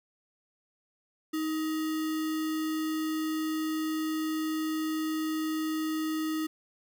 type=tone with sample-and-hold; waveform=sine; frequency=314.1 Hz; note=D#4; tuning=16 cents sharp; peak=-28 dBFS; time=1.33-6.47 s; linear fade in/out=10 ms; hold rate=1575 Hz; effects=none